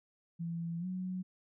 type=tone with pitch glide; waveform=sine; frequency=168.1 to 184.38 Hz; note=E3 to F#3; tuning=+34 to -6 cents; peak=-35 dBFS; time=0.39-1.23 s; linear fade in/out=20 ms; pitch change=+160 cents; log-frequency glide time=0.79-0.86 s; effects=none